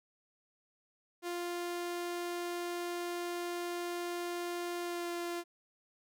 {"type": "tone with pitch glide", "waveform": "sawtooth", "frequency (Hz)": [349.2, 345.8], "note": ["F4", "F4"], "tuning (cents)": [0, -17], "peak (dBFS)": -32, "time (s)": [1.22, 5.44], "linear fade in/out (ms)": 50, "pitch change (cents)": -17, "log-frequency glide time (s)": [4.82, 5.09], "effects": []}